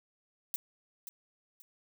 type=noise with echo; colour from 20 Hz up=violet; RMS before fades=-34 dBFS; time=0.54-0.56 s; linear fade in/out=0 ms; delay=530 ms; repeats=2; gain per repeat=-10 dB; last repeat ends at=1.62 s; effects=none